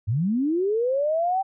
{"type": "linear sweep", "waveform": "sine", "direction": "up", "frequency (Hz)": [93.7, 784], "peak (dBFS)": -20, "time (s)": [0.07, 1.43], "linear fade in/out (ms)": 20, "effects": []}